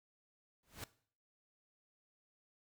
pink noise with exponential growth, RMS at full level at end -42 dBFS, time 0.63-0.84 s, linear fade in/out 2 ms, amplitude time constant 44 ms, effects noise-tail reverb RT60 0.5 s tail -18 dB re dry

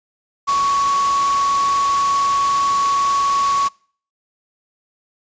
sine tone in noise, 1116 Hz, C#6, 11 cents sharp, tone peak -14 dBFS, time 0.47-3.69 s, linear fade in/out 20 ms, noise white, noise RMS -26 dBFS, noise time 0.47-3.69 s, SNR +9 dB, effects noise-tail reverb RT60 0.5 s tail -26 dB re dry + resampled to 16000 Hz

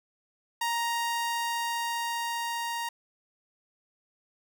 sawtooth tone with level ramp, 935 Hz, A#5, 5 cents sharp, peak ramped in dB -23 to -27 dBFS, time 0.61-2.89 s, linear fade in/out 5 ms, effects none

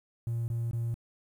triangle tone bursts, 116.54 Hz, A#2, in tune, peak -26 dBFS, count 3, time 0.27-0.942 s, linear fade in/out 0 ms, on 210 ms, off 21 ms, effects tanh soft clip ceiling -24 dBFS + 10-bit

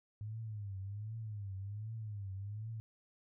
sine tone with vibrato, 103.83 Hz, G#2, in tune, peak -40 dBFS, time 0.21-2.8 s, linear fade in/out 0 ms, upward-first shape triangle, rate 1.3 Hz, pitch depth 160 cents each way, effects none

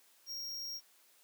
square tone, 5588 Hz, F8, in tune, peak -40 dBFS, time 0.26-0.81 s, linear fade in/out 50 ms, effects white hiss -66 dBFS RMS until 1.23 s + high-pass 300 Hz 12 dB/octave

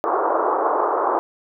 white band-pass noise, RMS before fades -20 dBFS, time 0.04-1.19 s, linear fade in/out 0 ms, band 340 to 1200 Hz, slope 48 dB/octave, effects none

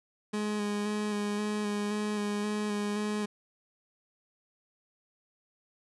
30% pulse tone with vibrato, 208.4 Hz, G#3, 6 cents sharp, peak -27 dBFS, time 0.33-3.26 s, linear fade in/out 10 ms, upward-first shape square, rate 1.9 Hz, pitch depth 16 cents each way, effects resampled to 24000 Hz

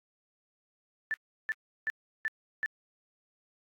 sine tone bursts, 1760 Hz, A6, in tune, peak -28 dBFS, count 5, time 1.11-2.66 s, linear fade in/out 0 ms, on 30 ms, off 350 ms, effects AAC 48 kbps

